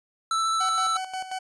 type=tone with vibrato; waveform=square; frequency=1323 Hz; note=E6; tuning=6 cents sharp; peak=-23 dBFS; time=0.31-0.97 s; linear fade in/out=2 ms; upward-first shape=sine; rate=14 Hz; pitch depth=10 cents each way
type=tone with tremolo; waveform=40% pulse; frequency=752 Hz; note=F#5; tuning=28 cents sharp; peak=-28 dBFS; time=0.6-1.39 s; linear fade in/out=10 ms; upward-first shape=square; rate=5.6 Hz; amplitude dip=65%
effects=resampled to 22050 Hz

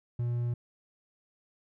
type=tone; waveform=triangle; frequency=120 Hz; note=B2; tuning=49 cents flat; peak=-26 dBFS; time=0.19-0.54 s; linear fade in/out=5 ms; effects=none

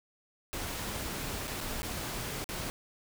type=noise with dropouts; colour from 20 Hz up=pink; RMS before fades=-37 dBFS; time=0.53-2.7 s; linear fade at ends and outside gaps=0 ms; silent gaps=1.473-1.478 / 1.606-1.61 / 1.82-1.83 / 2.442-2.49 s; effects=none

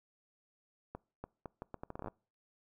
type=accelerating click train; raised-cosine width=1 ms; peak=-28 dBFS; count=14; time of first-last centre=0.95-2.082 s; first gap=290 ms; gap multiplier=0.75; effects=noise-tail reverb RT60 0.4 s tail -25 dB re dry

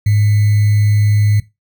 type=tone with sample-and-hold; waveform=sine; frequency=104.5 Hz; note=G#2; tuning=11 cents sharp; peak=-9 dBFS; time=0.06-1.4 s; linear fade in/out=5 ms; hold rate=2100 Hz; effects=noise-tail reverb RT60 0.2 s tail -17 dB re dry

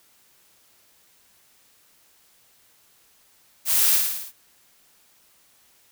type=noise with echo; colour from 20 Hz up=blue; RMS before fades=-21 dBFS; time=3.65-4 s; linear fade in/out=50 ms; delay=54 ms; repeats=6; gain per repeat=-3 dB; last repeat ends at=4.324 s; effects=white hiss -59 dBFS RMS until 5.91 s

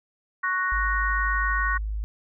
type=chord; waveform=sine; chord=F# major; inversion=second; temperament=equal; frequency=1108.7 / 1480 / 1864.7 Hz; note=C#6 / F#6 / A#6; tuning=0 / 0 / 0 cents; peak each=-27 dBFS; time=0.43-1.78 s; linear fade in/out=10 ms
type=tone; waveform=sine; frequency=52.4 Hz; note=G#1; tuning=16 cents sharp; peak=-26 dBFS; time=0.72-2.04 s; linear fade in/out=0 ms
effects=none

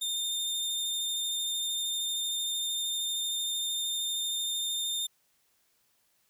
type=tone with vibrato; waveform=sawtooth; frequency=3626 Hz; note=A#7; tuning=49 cents flat; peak=-27 dBFS; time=0.01-5.07 s; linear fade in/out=10 ms; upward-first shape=sine; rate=13 Hz; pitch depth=10 cents each way; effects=white hiss -71 dBFS RMS until 6.29 s

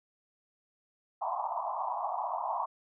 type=band-pass noise; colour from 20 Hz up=white; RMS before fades=-34 dBFS; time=1.21-2.66 s; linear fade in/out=10 ms; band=650 to 1100 Hz; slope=96 dB/octave; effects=none

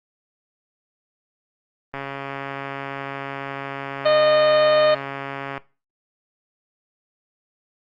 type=click train; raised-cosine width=0.5 ms; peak=-15 dBFS; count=503; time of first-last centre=1.94-5.578 s; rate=138 Hz
type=harmonic tone; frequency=612 Hz; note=D#5; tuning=29 cents flat; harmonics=1 / 2 / 3 / 4 / 5 / 6 / 7; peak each=-14 / -25 / -29 / -32 / -32 / -35 / -33 dBFS; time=4.05-4.95 s; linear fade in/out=10 ms
effects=noise-tail reverb RT60 0.3 s tail -18 dB re dry + Opus 24 kbps

